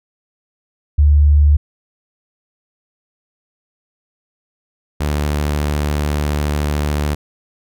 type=tone pair in turn; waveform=sine / sawtooth; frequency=73.42 / 73.89 Hz; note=D2 / D2; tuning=0 / +11 cents; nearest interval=unison; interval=11 cents; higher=second; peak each=-7 / -12 dBFS; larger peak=first; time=0.98-1.57 / 5-7.15 s; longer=second; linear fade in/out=10 ms; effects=none